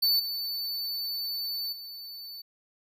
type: tone with level steps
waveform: square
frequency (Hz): 4505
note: C#8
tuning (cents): +27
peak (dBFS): -22 / -31 / -40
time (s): 0.02-2.42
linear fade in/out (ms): 10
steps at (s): 0.19 / 1.72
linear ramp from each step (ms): 10
effects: none